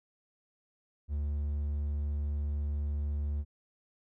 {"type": "tone", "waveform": "triangle", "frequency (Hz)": 73, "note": "D2", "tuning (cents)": -10, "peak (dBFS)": -28, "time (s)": [1.08, 3.45], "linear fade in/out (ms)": 50, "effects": []}